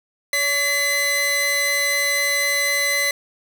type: tone pair together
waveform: sawtooth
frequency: 568 / 2024 Hz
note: C#5 / B6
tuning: +42 / +42 cents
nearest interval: octave + minor seventh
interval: 2200 cents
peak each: -23 / -15 dBFS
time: 0.33-3.11 s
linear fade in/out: 2 ms
effects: 8-bit